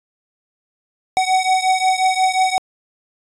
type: beating tone pair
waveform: square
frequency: 749 / 754.6 Hz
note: F#5 / F#5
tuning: +21 / +34 cents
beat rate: 5.6 Hz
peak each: -17 / -19 dBFS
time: 1.17-2.58 s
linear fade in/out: 0 ms
effects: resampled to 22050 Hz